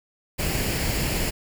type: noise with comb filter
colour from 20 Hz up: pink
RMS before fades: -25 dBFS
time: 0.38-1.31 s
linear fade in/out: 20 ms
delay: 0.41 ms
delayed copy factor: +0.5
effects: none